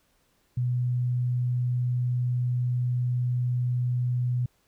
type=tone; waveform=sine; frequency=123.6 Hz; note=B2; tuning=2 cents sharp; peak=-23 dBFS; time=0.57-4.46 s; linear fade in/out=5 ms; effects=pink hiss -68 dBFS RMS until 4.67 s